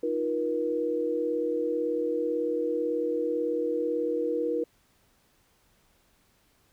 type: chord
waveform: sine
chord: Eb suspended second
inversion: none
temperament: equal with one note detuned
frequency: 311.1 / 349.2 / 477.9 Hz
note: Eb4 / F4 / Bb4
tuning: 0 / 0 / +43 cents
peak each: -32 / -33 / -27 dBFS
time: 0.03-4.64 s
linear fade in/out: 5 ms
effects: pink hiss -66 dBFS RMS until 6.72 s